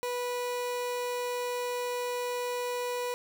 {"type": "tone", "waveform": "30% pulse", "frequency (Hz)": 490.5, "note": "B4", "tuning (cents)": -12, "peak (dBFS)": -28, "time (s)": [0.03, 3.14], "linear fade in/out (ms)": 0, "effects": []}